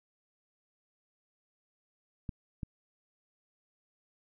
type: clicks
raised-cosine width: 5 ms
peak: -24 dBFS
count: 2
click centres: 2.292 / 2.632 s
effects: none